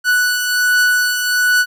45% pulse beating tone pair, 1480 / 1481.3 Hz, F#6 / F#6, 0 / +2 cents, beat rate 1.3 Hz, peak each -13 / -20 dBFS, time 0.04-1.66 s, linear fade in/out 50 ms, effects none

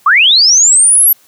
sine linear sweep, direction up, 1060 to 11870 Hz, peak -4 dBFS, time 0.06-1.13 s, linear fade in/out 5 ms, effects white hiss -48 dBFS RMS until 1.27 s + high-pass 60 Hz 12 dB/octave

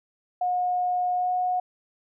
sine tone with pitch glide, 722 to 728.3 Hz, F#5 to F#5, -43 to -28 cents, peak -22 dBFS, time 0.41-1.6 s, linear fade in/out 5 ms, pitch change +15 cents, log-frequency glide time 1.15-1.31 s, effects none

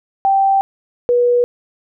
sine tone pair in turn, 781 / 485.6 Hz, G5 / B4, -7 / -29 cents, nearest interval minor sixth, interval 822 cents, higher first, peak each -10 dBFS, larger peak neither, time 0.25-0.61 / 1.09-1.44 s, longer first, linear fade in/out 0 ms, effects none

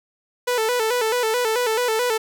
sawtooth tone with vibrato, 466.2 Hz, A#4, in tune, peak -15 dBFS, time 0.47-2.18 s, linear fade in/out 10 ms, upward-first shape square, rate 4.6 Hz, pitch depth 95 cents each way, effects none

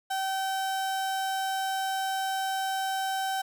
35% pulse tone, 770 Hz, G5, 31 cents flat, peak -26 dBFS, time 0.1-3.42 s, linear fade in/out 10 ms, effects none

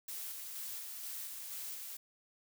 blue noise with tremolo, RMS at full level -43 dBFS, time 0.08-1.97 s, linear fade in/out 5 ms, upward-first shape square, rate 2.1 Hz, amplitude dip 25%, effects none

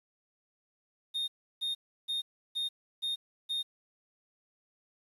triangle tone bursts, 3682 Hz, A#7, 22 cents flat, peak -29 dBFS, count 6, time 1.14-3.63 s, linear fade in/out 20 ms, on 140 ms, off 330 ms, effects resampled to 32000 Hz + 10-bit

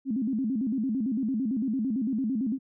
sine tone with vibrato, 240.5 Hz, B3, 46 cents flat, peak -25 dBFS, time 0.05-2.59 s, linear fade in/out 50 ms, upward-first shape square, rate 8.9 Hz, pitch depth 190 cents each way, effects none

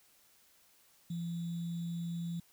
sine tone with sample-and-hold, 170 Hz, F3, 46 cents flat, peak -35 dBFS, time 1.1-2.4 s, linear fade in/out 5 ms, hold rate 3675 Hz, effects white hiss -66 dBFS RMS until 2.52 s

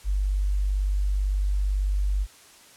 sine tone, 49 Hz, G1, in tune, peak -21 dBFS, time 0.04-2.27 s, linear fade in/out 50 ms, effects white hiss -51 dBFS RMS until 2.76 s + low-pass 10000 Hz 12 dB/octave

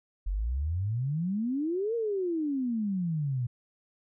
sine exponential two-way sweep, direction up then down, 43.65 to 474.3 to 117.9 Hz, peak -27 dBFS, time 0.26-3.47 s, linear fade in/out 10 ms, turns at 1.95 s, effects none

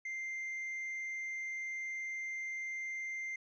triangle tone, 2093 Hz, C7, in tune, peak -36 dBFS, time 0.05-3.36 s, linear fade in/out 5 ms, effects resampled to 16000 Hz

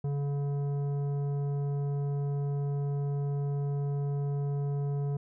sine tone with tanh clipping, 142.1 Hz, C#3, 43 cents sharp, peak -30 dBFS, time 0.04-5.17 s, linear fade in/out 5 ms, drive 11 dB, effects none

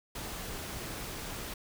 pink noise, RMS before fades -40 dBFS, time 0.15-1.54 s, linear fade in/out 5 ms, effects none

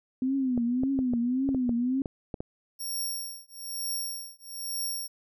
sine tone with vibrato, 253.5 Hz, B3, 45 cents sharp, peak -24 dBFS, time 0.22-2.02 s, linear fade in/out 2 ms, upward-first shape triangle, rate 1.8 Hz, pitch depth 150 cents each way
clicks, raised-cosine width 2 ms, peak -20 dBFS, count 10, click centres 0.577 / 0.835 / 0.99 / 1.136 / 1.49 / 1.547 / 1.693 / 2.058 / 2.342 / 2.405 s
10% pulse tone with tremolo, 5560 Hz, F8, 9 cents flat, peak -23 dBFS, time 2.79-5.08 s, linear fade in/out 20 ms, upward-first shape triangle, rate 1.1 Hz, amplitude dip 100%
effects none

